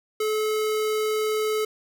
square tone, 430.8 Hz, A4, 37 cents flat, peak -23 dBFS, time 0.2-1.65 s, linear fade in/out 5 ms, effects none

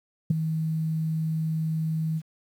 sine tone with ADSR envelope, 159.3 Hz, D#3, 41 cents sharp, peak -13 dBFS, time 0.3-2.22 s, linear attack 8 ms, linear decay 11 ms, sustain -11 dB, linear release 52 ms, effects tanh soft clip ceiling -13 dBFS + 9-bit

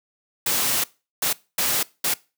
white noise bursts at uneven times, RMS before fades -22 dBFS, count 4, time 0.46-0.84 / 1.22-1.33 / 1.58-1.83 / 2.04-2.14 s, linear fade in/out 5 ms, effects noise-tail reverb RT60 0.3 s tail -22 dB re dry + high-pass 100 Hz 12 dB/octave

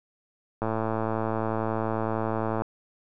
click train, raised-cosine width 1 ms, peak -14 dBFS, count 223, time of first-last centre 0.62-2.62 s, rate 111 Hz, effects none

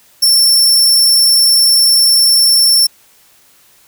sawtooth tone, 5410 Hz, E8, 44 cents sharp, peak -4 dBFS, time 0.22-2.87 s, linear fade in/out 10 ms, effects white hiss -48 dBFS RMS until 3.87 s

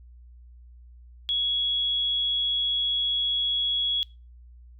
sine tone, 3345 Hz, G#7, 12 cents sharp, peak -23 dBFS, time 1.29-4.03 s, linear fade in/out 0 ms, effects noise-tail reverb RT60 0.3 s tail -22 dB re dry + added 60 Hz sine -46 dBFS peak until 4.79 s

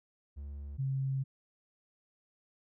triangle / sine tone pair in turn, 71.2 / 134.49 Hz, C#2 / C3, +47 / +48 cents, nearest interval major seventh, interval 1101 cents, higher second, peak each -38 / -30 dBFS, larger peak second, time 0.36-0.78 / 0.78-1.24 s, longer second, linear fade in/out 20 ms, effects none

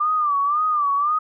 sine tone with vibrato, 1184 Hz, D6, 14 cents sharp, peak -17 dBFS, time 0-1.19 s, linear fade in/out 10 ms, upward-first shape sine, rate 1.9 Hz, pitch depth 98 cents each way, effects none

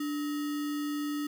sine tone with sample-and-hold, 293.7 Hz, D4, in tune, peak -30 dBFS, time 0-1.27 s, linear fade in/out 5 ms, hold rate 1575 Hz, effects none

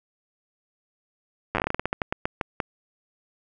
slowing click train, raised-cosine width 0.5 ms, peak -9 dBFS, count 18, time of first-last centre 1.55-2.602 s, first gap 9 ms, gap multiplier 1.21, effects none

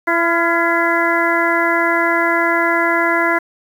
harmonic tone with a mistuned harmonic, 336.7 Hz, E4, 37 cents sharp, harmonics 1 / 2 / 3 / 4 / 5 / 6, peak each -20 / -20 / -20 / -20 / -20 / -20 dBFS, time 0.07-3.39 s, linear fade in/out 10 ms, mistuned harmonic 4, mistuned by +53 cents, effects 7-bit

